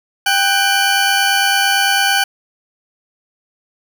20% pulse tone pair together, 792 / 1495.1 Hz, G5 / F#6, +18 / +18 cents, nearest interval major seventh, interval 1100 cents, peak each -10 dBFS, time 0.26-2.24 s, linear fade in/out 5 ms, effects none

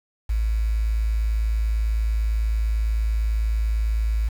sine tone with quantisation, 54.5 Hz, A1, 16 cents flat, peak -19 dBFS, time 0.29-4.29 s, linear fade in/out 10 ms, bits 7, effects none

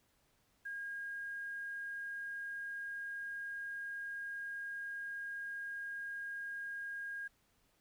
sine tone with quantisation, 1625 Hz, G#6, 38 cents flat, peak -40 dBFS, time 0.65-7.28 s, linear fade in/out 10 ms, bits 11, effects pink hiss -74 dBFS RMS until 7.8 s

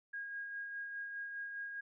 sine tone with tremolo, 1633 Hz, G#6, 30 cents flat, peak -39 dBFS, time 0.13-1.81 s, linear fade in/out 10 ms, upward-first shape sine, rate 4.9 Hz, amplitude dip 35%, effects none

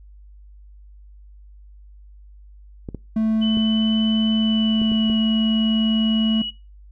clicks, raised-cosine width 3 ms, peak -17 dBFS, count 6, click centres 2.888 / 2.947 / 3.572 / 4.817 / 4.918 / 5.099 s
triangle tone, 220 Hz, A3, in tune, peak -15 dBFS, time 3.16-6.42 s, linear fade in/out 5 ms
sine tone with pitch glide, 3006 to 2920 Hz, F#7 to F#7, +27 to -24 cents, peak -25 dBFS, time 3.41-6.51 s, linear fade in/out 20 ms, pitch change -51 cents, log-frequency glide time 4.29-5.24 s
effects noise-tail reverb RT60 0.3 s tail -24 dB re dry + added 50 Hz sine -42 dBFS peak until 6.91 s

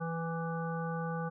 harmonic tone with a mistuned harmonic, 165.2 Hz, E3, 4 cents sharp, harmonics 1 / 3 / 5 / 7 / 9, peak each -35 / -40 / -42 / -43 / -45 dBFS, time 0-1.3 s, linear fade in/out 20 ms, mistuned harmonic 7, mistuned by +23 cents, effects none

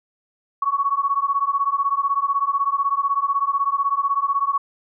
sine beating tone pair, 1108.7 / 1124.7 Hz, C#6 / C#6, 0 / +25 cents, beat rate 16 Hz, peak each -21 dBFS, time 0.62-4.58 s, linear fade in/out 5 ms, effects none

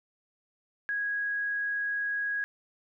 sine tone, 1654 Hz, G#6, 8 cents flat, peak -28 dBFS, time 0.89-2.44 s, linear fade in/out 0 ms, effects none

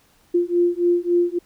sine beating tone pair, 347.4 / 351 Hz, F4 / F4, -9 / +9 cents, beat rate 3.6 Hz, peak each -19 dBFS, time 0.34-1.39 s, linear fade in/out 10 ms, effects pink hiss -58 dBFS RMS until 1.45 s

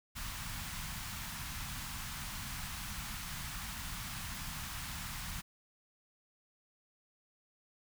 pink band-stop noise, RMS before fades -42 dBFS, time 0.15-5.42 s, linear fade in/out 20 ms, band 210 to 900 Hz, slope 24 dB/octave, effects none

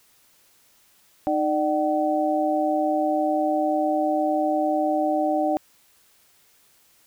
sine tone cluster, 308.1 / 597 / 759 Hz, D#4 / D5 / F#5, -17 / +28 / +44 cents, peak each -24 dBFS, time 1.27-5.57 s, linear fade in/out 0 ms, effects white hiss -59 dBFS RMS until 7.06 s

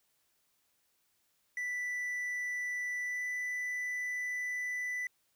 triangle tone with pitch glide, 1975.5 to 1986.9 Hz, B6 to B6, 0 to +10 cents, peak -32 dBFS, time 1.57-5.07 s, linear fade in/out 2 ms, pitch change +10 cents, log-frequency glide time 3.03-3.25 s, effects white hiss -75 dBFS RMS until 5.35 s

